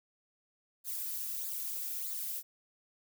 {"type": "noise with flanger", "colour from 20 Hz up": "violet", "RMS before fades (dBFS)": -38, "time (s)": [0.84, 2.43], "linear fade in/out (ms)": 50, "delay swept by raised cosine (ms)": [0.34, 2.54], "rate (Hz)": 1.6, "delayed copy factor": -0.8, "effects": []}